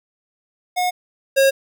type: tone pair in turn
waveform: square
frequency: 724 / 542.4 Hz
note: F#5 / C#5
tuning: -38 / -38 cents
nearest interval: perfect fourth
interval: 500 cents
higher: first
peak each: -18 / -12 dBFS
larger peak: second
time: 0.76-0.91 / 1.36-1.51 s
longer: neither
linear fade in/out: 20 ms
effects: none